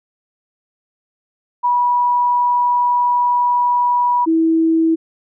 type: tone pair in turn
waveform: sine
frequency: 974 / 325 Hz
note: B5 / E4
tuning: -24 / -24 cents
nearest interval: octave + perfect fifth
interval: 1900 cents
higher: first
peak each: -12 / -11 dBFS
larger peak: second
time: 1.63-4.26 / 4.26-4.96 s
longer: first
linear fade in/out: 20 ms
effects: none